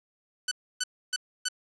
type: tone bursts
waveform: 10% pulse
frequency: 1500 Hz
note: F#6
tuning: 23 cents sharp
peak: -18 dBFS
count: 4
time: 0.48-1.486 s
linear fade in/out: 5 ms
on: 34 ms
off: 290 ms
effects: resampled to 22050 Hz + 9-bit